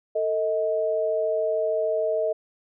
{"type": "tone pair together", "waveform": "sine", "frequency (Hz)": [446.7, 631.7], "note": ["A4", "D#5"], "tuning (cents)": [26, 26], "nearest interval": "tritone", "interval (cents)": 600, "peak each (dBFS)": [-26, -23], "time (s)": [0.15, 2.33], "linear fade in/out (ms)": 10, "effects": []}